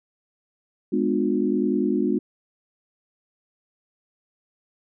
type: chord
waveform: sine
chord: G# diminished seventh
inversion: none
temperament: just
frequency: 207.7 / 249.2 / 299 / 358.8 Hz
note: G#3 / B3 / D4 / F4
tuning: 0 / +16 / +31 / +47 cents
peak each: -25 dBFS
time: 0.92-2.19 s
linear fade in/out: 10 ms
effects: none